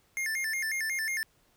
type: tone with vibrato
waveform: square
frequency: 1941 Hz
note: B6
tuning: 31 cents flat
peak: -30 dBFS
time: 0.17-1.23 s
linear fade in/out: 0 ms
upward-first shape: square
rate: 5.5 Hz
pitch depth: 160 cents each way
effects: pink hiss -67 dBFS RMS until 1.56 s